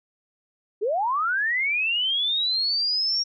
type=linear sweep; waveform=sine; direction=up; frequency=379.8 to 5620 Hz; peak=-21 dBFS; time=0.81-3.24 s; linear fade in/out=20 ms; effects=none